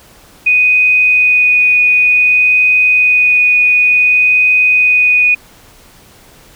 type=tone with vibrato; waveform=sine; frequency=2485 Hz; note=D#7; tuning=3 cents flat; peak=-6 dBFS; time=0.46-5.35 s; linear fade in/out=10 ms; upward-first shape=sine; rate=0.55 Hz; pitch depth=8 cents each way; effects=pink hiss -42 dBFS RMS until 6.55 s